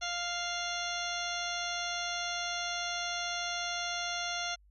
harmonic tone with a mistuned harmonic, 698.5 Hz, F5, in tune, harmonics 1 / 2 / 3 / 4 / 5 / 6 / 8 / 9, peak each -39 / -39 / -42 / -42 / -41 / -42 / -44 / -44 dBFS, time 0.01-4.56 s, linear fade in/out 20 ms, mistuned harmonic 5, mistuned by -25 cents, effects added 50 Hz sine -59 dBFS peak until 4.7 s

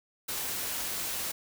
white noise, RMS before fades -34 dBFS, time 0.28-1.32 s, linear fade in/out 10 ms, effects none

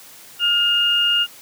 sine tone pair together, 1416.5 / 2833 Hz, F6 / F7, +24 / +24 cents, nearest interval octave, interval 1200 cents, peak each -23 / -15 dBFS, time 0.39-1.27 s, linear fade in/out 50 ms, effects white hiss -43 dBFS RMS until 1.41 s + high-pass 80 Hz 12 dB/octave

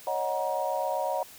sine chord, D# minor seventh, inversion third, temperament equal with one note detuned, 554.4 / 622.3 / 740 / 948.1 Hz, C#5 / D#5 / F#5 / A#5, 0 / 0 / 0 / +29 cents, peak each -32 dBFS, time 0.07-1.23 s, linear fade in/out 2 ms, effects white hiss -49 dBFS RMS until 1.38 s

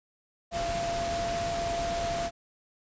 sine tone in noise, 683 Hz, F5, 39 cents flat, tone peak -29 dBFS, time 0.51-2.31 s, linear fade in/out 50 ms, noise pink, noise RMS -35 dBFS, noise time 0.51-2.31 s, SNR +3 dB, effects resampled to 16000 Hz

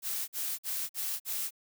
blue noise bursts, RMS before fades -34 dBFS, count 5, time 0.02-1.508 s, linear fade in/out 50 ms, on 260 ms, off 47 ms, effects none

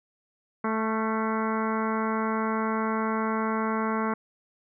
harmonic tone with a mistuned harmonic, 220 Hz, A3, in tune, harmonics 1 / 2 / 3 / 4 / 5 / 6 / 7 / 8 / 9 / 10, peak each -28 / -32 / -37 / -34 / -32 / -35 / -39 / -47 / -41 / -46 dBFS, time 0.64-4.14 s, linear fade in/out 5 ms, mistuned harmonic 6, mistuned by +42 cents, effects none

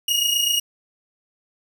sawtooth tone pair together, 2858 / 2886 Hz, F7 / F#7, +39 / -44 cents, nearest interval unison, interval 17 cents, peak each -18 dBFS, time 0.08-0.6 s, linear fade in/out 5 ms, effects 9-bit

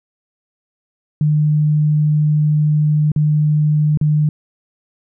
sine tone with dropouts, 151.1 Hz, D3, 50 cents sharp, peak -11 dBFS, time 1.21-4.29 s, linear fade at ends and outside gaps 2 ms, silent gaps 3.118-3.161 / 3.974-4.012 s, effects none

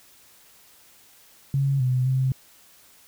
sine tone with pitch steps, 137.8 / 127.3 / 131.2 Hz, C#3 / C3 / C3, -10 / -47 / +5 cents, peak -19 dBFS, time 1.54-2.32 s, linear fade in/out 2 ms, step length 260 ms, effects white hiss -54 dBFS RMS until 3.07 s

